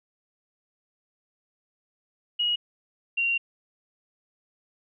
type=tone pair in turn; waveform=sine; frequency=2896 / 2759 Hz; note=F#7 / F7; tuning=-38 / -22 cents; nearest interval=minor second; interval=84 cents; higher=first; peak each=-22 dBFS; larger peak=neither; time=2.39-2.56 / 3.17-3.38 s; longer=second; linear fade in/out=10 ms; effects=none